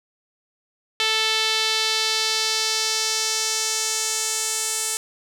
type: tone with band-pass filter sweep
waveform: sawtooth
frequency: 440 Hz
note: A4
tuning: in tune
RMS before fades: -23 dBFS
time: 1-4.97 s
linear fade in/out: 0 ms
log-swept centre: 3500 to 8200 Hz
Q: 1.9
effects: none